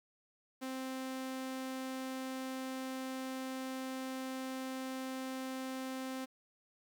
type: tone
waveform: sawtooth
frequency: 261.6 Hz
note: C4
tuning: in tune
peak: -35 dBFS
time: 0.61-6.26 s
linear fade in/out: 20 ms
effects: 11-bit